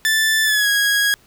sawtooth tone with pitch glide, 1760 to 1651.7 Hz, A6 to G#6, 0 to -10 cents, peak -11 dBFS, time 0.05-1.14 s, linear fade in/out 0 ms, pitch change -110 cents, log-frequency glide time 0.44-0.68 s, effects pink hiss -53 dBFS RMS until 1.26 s

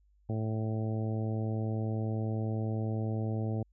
harmonic tone, 110 Hz, A2, in tune, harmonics 1 / 2 / 3 / 4 / 5 / 6 / 7, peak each -31 / -37 / -41 / -43 / -45 / -47 / -48 dBFS, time 0.29-3.63 s, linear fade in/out 5 ms, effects added 50 Hz sine -63 dBFS peak until 3.72 s

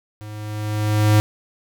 square tone with level ramp, 106.1 Hz, G#2, 38 cents sharp, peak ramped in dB -34 to -11 dBFS, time 0.21-1.2 s, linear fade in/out 0 ms, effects none

